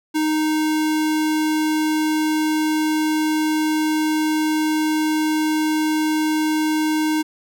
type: tone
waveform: square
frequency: 310 Hz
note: D#4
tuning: 6 cents flat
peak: -18 dBFS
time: 0.14-7.23 s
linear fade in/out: 20 ms
effects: none